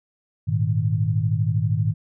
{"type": "chord", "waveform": "sine", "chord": "Ab suspended second", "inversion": "none", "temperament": "equal", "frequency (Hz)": [103.83, 116.54, 155.56], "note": ["Ab2", "Bb2", "Eb3"], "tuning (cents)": [0, 0, 0], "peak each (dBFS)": [-22, -23, -24], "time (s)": [0.47, 1.94], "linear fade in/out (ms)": 20, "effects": []}